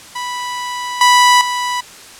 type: tone with level steps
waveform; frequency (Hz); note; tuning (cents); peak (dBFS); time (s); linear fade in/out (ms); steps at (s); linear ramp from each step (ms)
sawtooth; 986; B5; -3; -17 / -3 / -13; 0.15-1.81; 10; 1.01 / 1.41; 2
effects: white hiss -37 dBFS RMS until 2.19 s + low-pass 9000 Hz 12 dB/octave